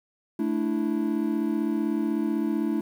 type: chord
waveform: triangle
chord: A suspended fourth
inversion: none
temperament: equal with one note detuned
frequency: 218.9 / 293.7 / 329.6 Hz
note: A3 / D4 / E4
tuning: -9 / 0 / 0 cents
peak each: -26 dBFS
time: 0.39-2.81 s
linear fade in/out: 5 ms
effects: 9-bit